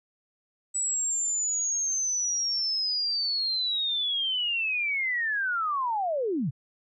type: linear sweep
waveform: sine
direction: down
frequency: 7902 to 110 Hz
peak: -25 dBFS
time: 0.74-6.51 s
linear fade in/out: 20 ms
effects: none